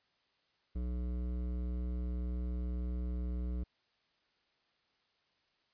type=tone with hard clipping; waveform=sine; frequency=60.9 Hz; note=B1; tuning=24 cents flat; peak=-36 dBFS; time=0.75-3.64 s; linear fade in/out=10 ms; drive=13 dB; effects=white hiss -75 dBFS RMS until 5.73 s + resampled to 11025 Hz